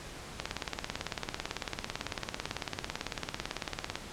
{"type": "click train", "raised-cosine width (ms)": 0.2, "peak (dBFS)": -15, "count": 65, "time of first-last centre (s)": [0.4, 3.956], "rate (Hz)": 18, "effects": ["pink hiss -45 dBFS RMS until 4.12 s", "low-pass 8000 Hz 12 dB/octave"]}